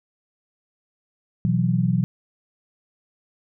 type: chord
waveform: sine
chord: B suspended fourth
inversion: none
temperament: equal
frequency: 123.47 / 164.81 / 185 Hz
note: B2 / E3 / F#3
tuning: 0 / 0 / 0 cents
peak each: -22 dBFS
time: 1.45-2.04 s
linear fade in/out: 0 ms
effects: none